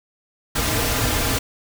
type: noise with comb filter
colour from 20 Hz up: pink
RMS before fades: -21 dBFS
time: 0.55-1.39 s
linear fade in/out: 10 ms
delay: 5.4 ms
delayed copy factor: -0.75
effects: none